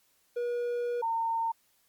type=tone pair in turn; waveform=triangle / sine; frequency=481.4 / 911.9 Hz; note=B4 / A#5; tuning=-44 / -38 cents; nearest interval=major seventh; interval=1106 cents; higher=second; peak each=-27 dBFS; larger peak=neither; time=0.36-1.02 / 1.02-1.52 s; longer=first; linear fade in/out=10 ms; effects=white hiss -69 dBFS RMS until 1.88 s + Opus 48 kbps